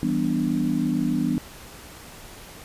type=chord; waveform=sine; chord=E minor seventh; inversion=none; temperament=equal; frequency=164.81 / 196 / 246.9 / 293.7 Hz; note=E3 / G3 / B3 / D4; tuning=0 / 0 / 0 / 0 cents; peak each=-28 / -28 / -24 / -26 dBFS; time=0.03-1.38 s; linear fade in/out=0 ms; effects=pink hiss -43 dBFS RMS until 2.64 s + resampled to 32000 Hz